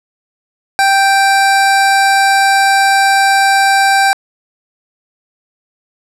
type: tone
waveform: 25% pulse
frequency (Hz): 784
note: G5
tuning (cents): 0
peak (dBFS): -4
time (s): 0.79-4.13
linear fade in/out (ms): 0
effects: low-pass 11000 Hz 12 dB/octave